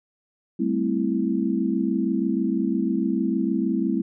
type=chord; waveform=sine; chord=A minor seventh; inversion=third; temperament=equal with one note detuned; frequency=196 / 222.3 / 261.6 / 329.6 Hz; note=G3 / A3 / C4 / E4; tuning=0 / +18 / 0 / 0 cents; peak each=-26 dBFS; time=0.59-4.02 s; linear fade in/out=10 ms; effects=none